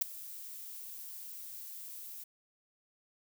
violet noise with ADSR envelope, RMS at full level -26 dBFS, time 0.01-2.24 s, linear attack 9 ms, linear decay 9 ms, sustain -20 dB, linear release 8 ms, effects none

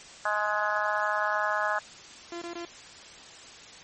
harmonic tone, 210 Hz, G#3, 19 cents sharp, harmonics 3 / 4 / 5 / 6 / 7 / 8, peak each -32 / -32 / -32 / -32 / -32 / -32 dBFS, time 0.25-1.79 s, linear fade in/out 5 ms
sawtooth tone bursts, 342.8 Hz, F4, 32 cents flat, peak -31 dBFS, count 3, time 2.32-2.651 s, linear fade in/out 2 ms, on 97 ms, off 20 ms
effects white hiss -47 dBFS RMS until 3.83 s + MP3 32 kbps

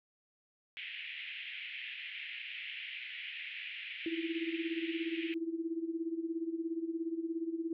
pink band-pass noise, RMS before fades -44 dBFS, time 0.77-5.34 s, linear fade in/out 0 ms, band 2000 to 3100 Hz, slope 48 dB/octave
sine tone with tremolo, 329.6 Hz, E4, in tune, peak -31 dBFS, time 4.06-7.73 s, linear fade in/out 2 ms, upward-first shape sine, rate 17 Hz, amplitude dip 75%
effects none

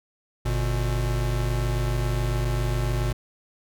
square tone pair together, 49.25 / 120.5 Hz, G1 / B2, +9 / -42 cents, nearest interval octave + minor third, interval 1549 cents, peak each -26 dBFS, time 0.45-3.13 s, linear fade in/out 10 ms, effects none

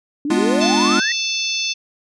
sine exponential sweep, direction up, 277.2 to 1963 Hz, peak -19 dBFS, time 0.25-1.12 s, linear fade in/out 2 ms
square chord, G# diminished seventh, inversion none, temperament equal, 207.7 / 246.9 / 293.7 / 349.2 Hz, G#3 / B3 / D4 / F4, 0 / 0 / 0 / 0 cents, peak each -22 dBFS, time 0.3-1 s, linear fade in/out 5 ms
harmonic tone, 880 Hz, A5, in tune, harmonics 3 / 4 / 5 / 6 / 7, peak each -24 / -25 / -26 / -27 / -27 dBFS, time 0.6-1.74 s, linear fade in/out 20 ms
effects resampled to 22050 Hz

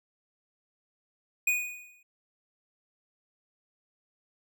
square tone with exponential decay, 2472 Hz, D#7, 12 cents flat, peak -22 dBFS, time 1.47-2.03 s, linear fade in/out 5 ms, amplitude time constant 120 ms, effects none

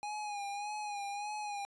square tone with vibrato, 824 Hz, G#5, 14 cents flat, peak -38 dBFS, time 0.03-1.65 s, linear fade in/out 0 ms, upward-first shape sine, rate 1.7 Hz, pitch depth 47 cents each way, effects resampled to 22050 Hz

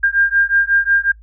sine beating tone pair, 1600 / 1605.5 Hz, G6 / G6, +35 / +41 cents, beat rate 5.5 Hz, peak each -15 dBFS, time 0.03-1.12 s, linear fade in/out 10 ms, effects noise-tail reverb RT60 0.1 s tail -22 dB re dry + added 54 Hz sine -39 dBFS peak until 1.22 s

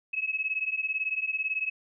sine beating tone pair, 2562 / 2580 Hz, E7 / E7, -50 / -38 cents, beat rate 18 Hz, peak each -31 / -30 dBFS, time 0.13-1.7 s, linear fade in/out 10 ms, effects none

